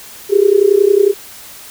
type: tone with amplitude modulation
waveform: sine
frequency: 401.1 Hz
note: G4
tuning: 40 cents sharp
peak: -3 dBFS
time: 0.29-1.14 s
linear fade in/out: 50 ms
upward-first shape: sine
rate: 31 Hz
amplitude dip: 90%
effects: white hiss -35 dBFS RMS until 1.7 s